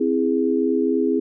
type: chord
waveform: sine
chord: C augmented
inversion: none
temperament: equal with one note detuned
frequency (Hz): 261.6 / 329.6 / 413.4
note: C4 / E4 / G#4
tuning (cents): 0 / 0 / -8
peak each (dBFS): -21 / -22 / -21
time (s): 0-1.2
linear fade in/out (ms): 10
effects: none